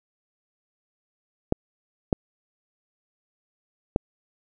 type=clicks; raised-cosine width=2 ms; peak=-6 dBFS; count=3; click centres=1.524 / 2.128 / 3.961 s; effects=none